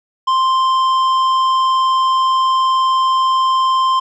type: tone with tanh clipping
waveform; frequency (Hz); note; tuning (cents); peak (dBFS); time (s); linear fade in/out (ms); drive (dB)
triangle; 1046.5; C6; 0; -13; 0.27-4; 10; 13
effects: none